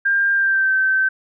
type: tone with pitch glide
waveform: sine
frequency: 1598 to 1545.4 Hz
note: G6 to G6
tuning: +33 to -25 cents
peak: -14 dBFS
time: 0.05-1.09 s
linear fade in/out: 10 ms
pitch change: -58 cents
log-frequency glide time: 0.33-0.73 s
effects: none